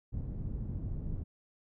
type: low-pass noise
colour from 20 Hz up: pink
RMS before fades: -37 dBFS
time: 0.12-1.24 s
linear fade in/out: 20 ms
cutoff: 170 Hz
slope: 12 dB/octave
effects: none